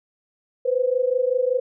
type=tone pair together; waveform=sine; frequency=493.9 / 519.2 Hz; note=B4 / C5; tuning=0 / -13 cents; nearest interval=minor second; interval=87 cents; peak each=-21 dBFS; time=0.65-1.6 s; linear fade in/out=10 ms; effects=none